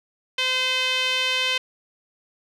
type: tone with band-pass filter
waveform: sawtooth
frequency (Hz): 514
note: C5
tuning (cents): -31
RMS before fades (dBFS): -23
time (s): 0.38-1.58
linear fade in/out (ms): 5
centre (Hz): 3000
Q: 3.2
effects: none